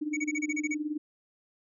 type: tone with tremolo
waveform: sine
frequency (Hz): 301.1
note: D4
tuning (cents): +43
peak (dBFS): -27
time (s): 0.01-0.98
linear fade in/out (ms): 10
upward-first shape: sine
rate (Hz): 19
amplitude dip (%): 75
type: tone bursts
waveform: square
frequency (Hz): 2245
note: C#7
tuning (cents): +21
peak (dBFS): -30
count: 9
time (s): 0.13-0.747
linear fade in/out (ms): 10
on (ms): 41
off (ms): 31
effects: resampled to 22050 Hz